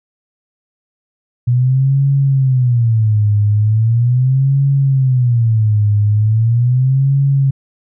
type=tone with vibrato; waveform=sine; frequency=120 Hz; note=B2; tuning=49 cents flat; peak=-9 dBFS; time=1.47-7.51 s; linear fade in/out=10 ms; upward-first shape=sine; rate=0.39 Hz; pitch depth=250 cents each way; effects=none